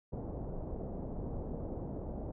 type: low-pass noise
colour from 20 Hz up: pink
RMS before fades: -40 dBFS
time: 0.12-2.32 s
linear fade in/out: 10 ms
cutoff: 670 Hz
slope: 24 dB/octave
effects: none